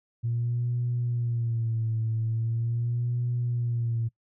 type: tone with vibrato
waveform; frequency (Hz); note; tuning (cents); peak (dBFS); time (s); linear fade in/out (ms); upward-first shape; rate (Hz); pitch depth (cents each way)
sine; 116.54; A#2; 0; -24; 0.23-4.09; 20; sine; 0.41; 70
effects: noise-tail reverb RT60 0.1 s tail -23 dB re dry + tanh soft clip ceiling -20 dBFS